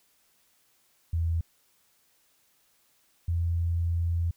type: tone pair in turn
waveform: sine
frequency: 83 / 84.84 Hz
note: E2 / F2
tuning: +12 / -50 cents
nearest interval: unison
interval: 38 cents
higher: second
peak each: -24 dBFS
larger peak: neither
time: 1.13-1.41 / 3.28-4.31 s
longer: second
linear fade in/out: 5 ms
effects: white hiss -67 dBFS RMS until 4.36 s